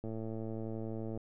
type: click train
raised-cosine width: 2 ms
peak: -28 dBFS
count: 127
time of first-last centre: 0.04-1.175 s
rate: 111 Hz
effects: none